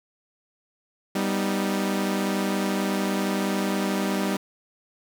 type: chord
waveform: sawtooth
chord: G augmented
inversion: none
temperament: equal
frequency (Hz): 196 / 246.9 / 311.1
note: G3 / B3 / D#4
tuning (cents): 0 / 0 / 0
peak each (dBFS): -21 / -27 / -26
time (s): 1.15-4.37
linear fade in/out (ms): 5
effects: none